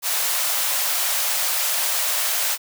white high-pass noise, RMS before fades -22 dBFS, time 0.02-2.58 s, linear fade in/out 50 ms, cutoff 530 Hz, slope 48 dB/octave, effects none

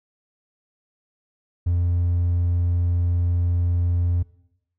triangle tone, 87.31 Hz, F2, in tune, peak -15 dBFS, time 1.66-4.23 s, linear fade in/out 10 ms, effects noise-tail reverb RT60 0.8 s tail -22 dB re dry + tanh soft clip ceiling -12 dBFS

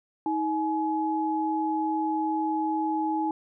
sine tone pair together, 317.2 / 846 Hz, D#4 / G#5, +33 / +32 cents, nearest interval octave + perfect fourth, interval 1699 cents, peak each -27 dBFS, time 0.26-3.31 s, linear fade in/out 2 ms, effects none

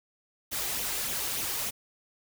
white noise with flanger, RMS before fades -32 dBFS, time 0.51-1.71 s, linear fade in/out 20 ms, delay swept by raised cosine 0.3 to 2.6 ms, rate 3.4 Hz, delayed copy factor +0.55, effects none

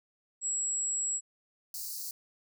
sine tone, 7730 Hz, B8, 38 cents flat, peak -29 dBFS, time 0.41-1.21 s, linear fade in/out 50 ms
white high-pass noise, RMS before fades -39 dBFS, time 1.74-2.11 s, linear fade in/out 2 ms, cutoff 4200 Hz, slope 96 dB/octave
effects none

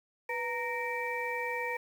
harmonic tone with a mistuned harmonic, 464.4 Hz, A#4, 7 cents flat, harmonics 1 / 2 / 4 / 5, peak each -37 / -37 / -38 / -37 dBFS, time 0.29-1.77 s, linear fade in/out 5 ms, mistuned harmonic 1, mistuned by +100 cents, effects 9-bit

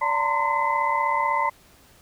sine tone cluster, 579 / 905 / 941 / 1037 / 2030 Hz, D5 / A5 / A#5 / C6 / B6, -25 / +48 / +16 / -16 / +47 cents, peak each -32 / -24 / -30 / -24 / -29 dBFS, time 0.01-1.5 s, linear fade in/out 10 ms, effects pink hiss -54 dBFS RMS until 2.01 s

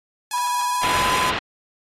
5% pulse tone with vibrato, 832 Hz, G#5, 3 cents sharp, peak -16 dBFS, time 0.31-1.3 s, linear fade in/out 2 ms, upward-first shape sine, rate 19 Hz, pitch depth 39 cents each way
sine tone with pitch glide, 981 to 1011.5 Hz, B5 to B5, -12 to +41 cents, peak -20 dBFS, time 0.33-1.32 s, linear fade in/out 10 ms, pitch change +53 cents, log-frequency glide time 0.64-1.1 s
white low-pass noise, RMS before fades -25 dBFS, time 0.83-1.39 s, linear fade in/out 2 ms, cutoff 3100 Hz, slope 24 dB/octave
effects AAC 48 kbps

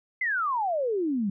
sine exponential sweep, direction down, 2100 to 188.5 Hz, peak -24 dBFS, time 0.21-1.3 s, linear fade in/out 5 ms, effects none

